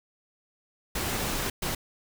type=noise bursts at uneven times; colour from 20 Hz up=pink; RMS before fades=-30 dBFS; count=2; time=0.95-1.5 / 1.62-1.75 s; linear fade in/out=5 ms; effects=none